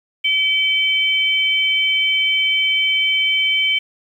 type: tone pair together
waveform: sine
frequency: 2300 / 3084 Hz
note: D7 / G7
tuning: -37 / -29 cents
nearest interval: perfect fourth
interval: 508 cents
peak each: -17 dBFS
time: 0.24-3.79 s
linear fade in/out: 10 ms
effects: 8-bit